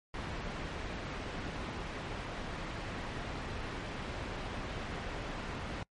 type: low-pass noise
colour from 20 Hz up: pink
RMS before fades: -40 dBFS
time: 0.14-5.83 s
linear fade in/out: 2 ms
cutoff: 2900 Hz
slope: 12 dB/octave
effects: noise-tail reverb RT60 0.1 s tail -25 dB re dry + MP3 48 kbps

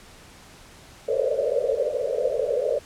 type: band-pass noise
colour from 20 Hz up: pink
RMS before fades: -24 dBFS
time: 1.08-2.79 s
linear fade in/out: 10 ms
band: 440 to 610 Hz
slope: 96 dB/octave
effects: pink hiss -48 dBFS RMS until 2.85 s + low-pass 10000 Hz 12 dB/octave

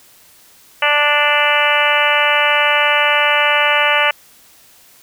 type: harmonic tone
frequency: 293.7 Hz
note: D4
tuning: in tune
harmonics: 2 / 3 / 4 / 5 / 6 / 7 / 8 / 9 / 10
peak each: -20 / -20 / -20 / -20 / -20 / -20 / -20 / -20 / -20 dBFS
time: 0.82-4.11 s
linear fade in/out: 5 ms
effects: white hiss -47 dBFS RMS until 5.02 s

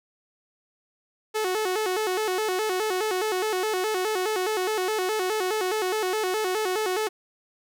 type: tone with vibrato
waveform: sawtooth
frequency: 399.4 Hz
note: G4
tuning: 32 cents sharp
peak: -20 dBFS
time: 1.34-7.09 s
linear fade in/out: 20 ms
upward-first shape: square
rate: 4.8 Hz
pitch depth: 140 cents each way
effects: none

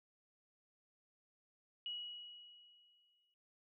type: tone with exponential decay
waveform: sine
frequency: 2914 Hz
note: F#7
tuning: 27 cents flat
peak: -40 dBFS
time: 1.86-3.34 s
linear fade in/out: 1 ms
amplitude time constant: 320 ms
effects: noise-tail reverb RT60 0.2 s tail -25 dB re dry

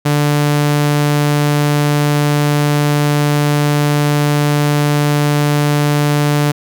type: tone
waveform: sawtooth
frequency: 146.83 Hz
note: D3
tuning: in tune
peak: -7 dBFS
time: 0.05-6.52 s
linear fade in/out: 10 ms
effects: none

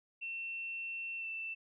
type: tone with pitch glide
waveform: sine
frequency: 2700 to 2666 Hz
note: E7 to E7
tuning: +41 to +19 cents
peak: -38 dBFS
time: 0.21-1.55 s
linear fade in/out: 20 ms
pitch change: -22 cents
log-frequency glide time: 1.18-1.28 s
effects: none

